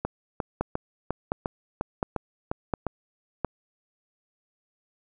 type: two click trains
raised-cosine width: 1 ms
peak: -13 / -11 dBFS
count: 9 / 5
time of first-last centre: 0.05-2.867 / 0.61-3.447 s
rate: 2.84 / 1.41 Hz
effects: none